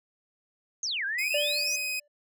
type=exponential two-way sweep; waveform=sine; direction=down then up; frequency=6645 to 1546 to 6330 Hz; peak=-28 dBFS; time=0.83-1.76 s; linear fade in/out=2 ms; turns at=1.05 s
type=tone; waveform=sawtooth; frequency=2511 Hz; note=D#7; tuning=15 cents sharp; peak=-26 dBFS; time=1.18-2 s; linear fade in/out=10 ms
type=tone with exponential decay; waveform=triangle; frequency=587.3 Hz; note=D5; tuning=in tune; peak=-23 dBFS; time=1.34-2.08 s; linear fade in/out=5 ms; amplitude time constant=160 ms
effects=none